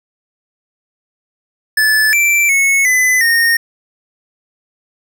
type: tone with pitch steps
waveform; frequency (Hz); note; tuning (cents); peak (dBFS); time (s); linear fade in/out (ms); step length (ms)
square; 1739 / 2342 / 2197 / 2012 / 1846; A6 / D7 / C#7 / B6 / A#6; -21 / -5 / -16 / +32 / -17; -10; 1.77-3.57; 5; 360
effects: none